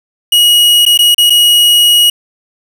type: tone with dropouts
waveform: 45% pulse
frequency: 2900 Hz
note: F#7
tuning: 35 cents flat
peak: -4 dBFS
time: 0.32-2.1 s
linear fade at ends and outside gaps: 5 ms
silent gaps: 0.853-0.862 / 0.976-0.989 / 1.146-1.18 / 1.298-1.303 s
effects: 7-bit